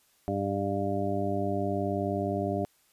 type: harmonic tone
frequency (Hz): 99.5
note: G2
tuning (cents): +26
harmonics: 1 / 2 / 3 / 4 / 6 / 7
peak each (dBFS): -34 / -34 / -34 / -34 / -34 / -34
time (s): 0.28-2.65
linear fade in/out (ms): 0
effects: white hiss -66 dBFS RMS until 2.92 s + resampled to 32000 Hz